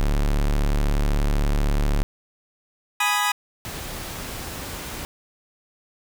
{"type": "tone", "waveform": "45% pulse", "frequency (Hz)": 36.17, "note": "D1", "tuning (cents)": -26, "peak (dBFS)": -18, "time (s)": [0, 2.03], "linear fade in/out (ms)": 0}
{"type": "chord", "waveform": "20% pulse", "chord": "G# minor", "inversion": "none", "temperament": "equal", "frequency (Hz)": [830.6, 987.8, 1244.5], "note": ["G#5", "B5", "D#6"], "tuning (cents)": [0, 0, 0], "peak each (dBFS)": -19, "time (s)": [3, 3.32], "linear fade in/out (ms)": 5}
{"type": "noise", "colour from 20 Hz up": "pink", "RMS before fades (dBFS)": -33, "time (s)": [3.65, 5.05], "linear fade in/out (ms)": 0}
{"effects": []}